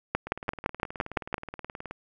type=two click trains; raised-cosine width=0.5 ms; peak=-9 / -22 dBFS; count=8 / 32; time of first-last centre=0.15-1.343 / 0.27-1.91 s; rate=5.87 / 18.9 Hz; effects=none